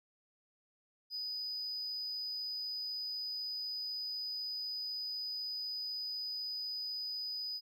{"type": "tone", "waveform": "triangle", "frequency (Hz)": 4978, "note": "D#8", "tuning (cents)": 0, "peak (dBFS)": -35, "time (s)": [1.1, 7.61], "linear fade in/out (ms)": 50, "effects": ["tanh soft clip ceiling -33 dBFS"]}